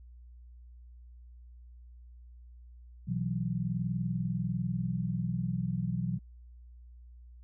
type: chord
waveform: sine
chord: B suspended fourth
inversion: none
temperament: equal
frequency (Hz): 123.47 / 164.81 / 185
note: B2 / E3 / F#3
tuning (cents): 0 / 0 / 0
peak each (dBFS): -34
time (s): 3.07-6.19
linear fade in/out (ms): 20
effects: added 60 Hz sine -49 dBFS peak until 7.43 s